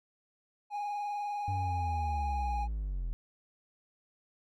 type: tone with vibrato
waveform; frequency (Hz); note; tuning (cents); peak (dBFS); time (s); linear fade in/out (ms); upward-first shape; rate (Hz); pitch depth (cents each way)
triangle; 822; G#5; -18; -31; 0.7-2.68; 50; triangle; 20; 42
type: linear sweep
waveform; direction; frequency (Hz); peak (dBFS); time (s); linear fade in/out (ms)
triangle; down; 98 to 40; -30; 1.48-3.13; 0
effects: none